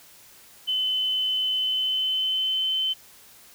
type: tone with pitch glide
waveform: sine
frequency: 3036 to 3068 Hz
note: F#7 to G7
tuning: +44 to -38 cents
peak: -22 dBFS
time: 0.67-2.94 s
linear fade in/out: 20 ms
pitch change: +18 cents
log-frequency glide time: 1.54-2.77 s
effects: white hiss -51 dBFS RMS until 3.54 s